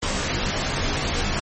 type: noise with comb filter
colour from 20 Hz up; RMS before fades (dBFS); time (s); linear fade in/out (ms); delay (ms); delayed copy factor
pink; -24; 0.02-1.4; 10; 18; -0.75
effects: MP3 32 kbps